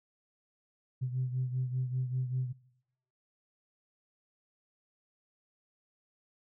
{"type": "beating tone pair", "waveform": "sine", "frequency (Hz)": [127.1, 132.2], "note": ["C3", "C3"], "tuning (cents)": [-50, 18], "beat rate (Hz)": 5.1, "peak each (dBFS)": [-31, -36], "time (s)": [1.01, 2.53], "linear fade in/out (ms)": 20, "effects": ["noise-tail reverb RT60 0.8 s tail -22 dB re dry", "tanh soft clip ceiling -24 dBFS"]}